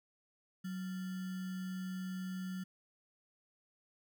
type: tone with sample-and-hold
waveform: sine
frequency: 185.8 Hz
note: F#3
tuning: 7 cents sharp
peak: -38 dBFS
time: 0.64-2.64 s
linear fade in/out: 10 ms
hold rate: 1575 Hz
effects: none